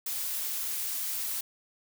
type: noise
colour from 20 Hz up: blue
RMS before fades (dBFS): -33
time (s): 0.06-1.41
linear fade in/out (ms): 5
effects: none